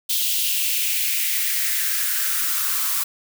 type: noise with high-pass filter sweep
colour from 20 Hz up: blue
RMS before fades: -22 dBFS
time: 0.09-3.04 s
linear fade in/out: 10 ms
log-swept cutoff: 3300 to 1100 Hz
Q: 3.3
effects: none